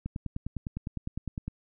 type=click train; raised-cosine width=5 ms; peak=-21 dBFS; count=15; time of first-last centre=0.06-1.48 s; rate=9.86 Hz; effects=none